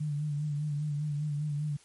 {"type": "tone with vibrato", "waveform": "sine", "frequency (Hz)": 148.3, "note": "D3", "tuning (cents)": 17, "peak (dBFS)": -29, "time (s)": [0, 1.77], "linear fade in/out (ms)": 10, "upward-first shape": "sine", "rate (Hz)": 5, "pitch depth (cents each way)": 47, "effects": ["white hiss -60 dBFS RMS until 1.84 s", "MP3 48 kbps"]}